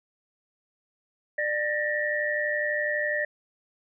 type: tone cluster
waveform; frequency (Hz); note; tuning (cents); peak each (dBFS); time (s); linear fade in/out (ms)
sine; 596 / 1785 / 1897; D5 / A6 / A#6; +25 / +24 / +30; -29; 1.38-3.25; 5
effects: none